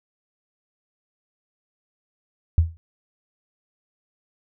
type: tone with exponential decay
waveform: sine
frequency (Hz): 82.41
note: E2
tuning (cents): 0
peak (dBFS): -9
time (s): 2.58-2.77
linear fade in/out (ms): 0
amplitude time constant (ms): 40
effects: none